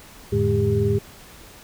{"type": "tone cluster", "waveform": "sine", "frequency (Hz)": [87.1, 109.1, 148.5, 208.7, 400.3], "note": ["F2", "A2", "D3", "G#3", "G4"], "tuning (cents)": [-4, -14, 20, 9, 36], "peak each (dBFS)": [-26, -21, -29, -27, -21], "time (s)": [0.32, 0.99], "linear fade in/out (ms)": 10, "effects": ["pink hiss -45 dBFS RMS until 1.63 s"]}